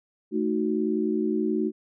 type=chord; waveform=sine; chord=D# diminished; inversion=second; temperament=equal; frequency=220 / 311.1 / 370 Hz; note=A3 / D#4 / F#4; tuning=0 / 0 / 0 cents; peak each=-27 dBFS; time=0.31-1.72 s; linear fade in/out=50 ms; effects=none